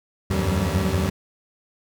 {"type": "tone cluster", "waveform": "25% pulse", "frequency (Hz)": [76.2, 87.1, 91.5, 97.7, 191.4], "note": ["D#2", "F2", "F#2", "G2", "G3"], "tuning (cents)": [-36, -4, -19, -5, -41], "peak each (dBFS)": -23, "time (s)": [0.3, 1.1], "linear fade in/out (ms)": 10, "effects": []}